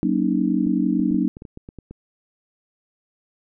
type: chord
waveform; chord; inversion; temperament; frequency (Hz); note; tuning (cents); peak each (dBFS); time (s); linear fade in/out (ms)
sine; D# minor seventh; first; just; 186.68 / 233.3 / 280 / 311.1; F#3 / A#3 / C#4 / D#4; +16 / +2 / +18 / 0; -23; 0.03-1.28; 0
type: clicks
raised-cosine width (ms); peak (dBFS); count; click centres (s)
3; -24; 11; 0.666 / 0.999 / 1.111 / 1.146 / 1.369 / 1.421 / 1.452 / 1.574 / 1.689 / 1.787 / 1.91
effects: none